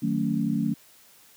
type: chord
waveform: sine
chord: D# half-diminished seventh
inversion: none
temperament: just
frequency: 155.56 / 186.68 / 224 / 280 Hz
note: D#3 / F#3 / A3 / C#4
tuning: 0 / +16 / +31 / +18 cents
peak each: -30 / -29 / -26 / -29 dBFS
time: 0.02-0.74 s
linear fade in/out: 10 ms
effects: white hiss -55 dBFS RMS until 1.36 s + high-pass 80 Hz 12 dB/octave